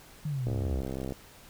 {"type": "linear sweep", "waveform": "sine", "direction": "down", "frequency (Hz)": [155.8, 61.6], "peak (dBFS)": -29, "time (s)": [0.25, 0.81], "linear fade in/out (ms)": 5}
{"type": "click train", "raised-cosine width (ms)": 2, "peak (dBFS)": -22, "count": 44, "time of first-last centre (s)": [0.47, 1.123], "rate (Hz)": 65.9}
{"effects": ["pink hiss -53 dBFS RMS until 1.49 s"]}